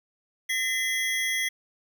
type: tone cluster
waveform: square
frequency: 1831 / 2035 / 3311 Hz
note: A#6 / C7 / G#7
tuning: -32 / -49 / -6 cents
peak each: -36 / -27 / -32 dBFS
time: 0.49-1.49 s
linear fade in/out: 10 ms
effects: none